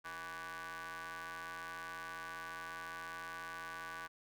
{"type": "ring-modulated tone", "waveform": "sawtooth", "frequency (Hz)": 169.7, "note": "F3", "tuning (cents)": -49, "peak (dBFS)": -37, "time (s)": [0.04, 4.08], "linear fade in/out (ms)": 20, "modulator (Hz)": 1320, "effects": []}